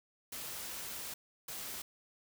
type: noise bursts at uneven times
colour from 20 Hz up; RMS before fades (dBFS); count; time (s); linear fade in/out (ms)
white; -43; 2; 0.32-1.14 / 1.48-1.82; 5
effects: none